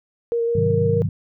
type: tone with vibrato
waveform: sine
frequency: 466.2 Hz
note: A#4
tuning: in tune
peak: -18 dBFS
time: 0.32-1.02 s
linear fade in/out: 0 ms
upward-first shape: square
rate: 6.5 Hz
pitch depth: 11 cents each way
type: chord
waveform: sine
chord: Ab dominant seventh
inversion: none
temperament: just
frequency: 103.83 / 129.78 / 155.74 / 186.89 Hz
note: Ab2 / C3 / Eb3 / Gb3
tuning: 0 / -14 / +2 / +18 cents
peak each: -22 / -26 / -23 / -27 dBFS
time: 0.55-1.09 s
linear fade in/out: 5 ms
effects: none